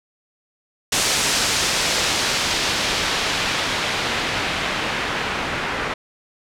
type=noise with low-pass filter sweep; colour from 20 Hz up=white; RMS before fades=-22 dBFS; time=0.92-5.94 s; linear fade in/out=5 ms; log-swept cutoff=7200 to 1900 Hz; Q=0.86; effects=none